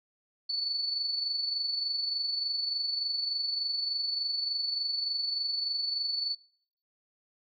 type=tone with amplitude modulation; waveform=sine; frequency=4462 Hz; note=C#8; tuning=11 cents sharp; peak=-27 dBFS; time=0.49-6.35 s; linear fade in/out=10 ms; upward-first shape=sine; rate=23.4 Hz; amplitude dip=50%; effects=noise-tail reverb RT60 0.6 s tail -20 dB re dry